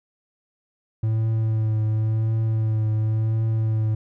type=tone with vibrato; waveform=triangle; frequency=110 Hz; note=A2; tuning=in tune; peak=-17 dBFS; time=1.03-3.95 s; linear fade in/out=5 ms; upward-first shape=triangle; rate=0.93 Hz; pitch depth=28 cents each way; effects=none